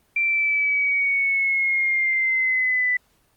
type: linear sweep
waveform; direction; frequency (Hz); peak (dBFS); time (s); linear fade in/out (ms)
sine; down; 2358 to 1983; -18; 0.16-2.97; 5
effects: pink hiss -63 dBFS RMS until 3.36 s + Opus 24 kbps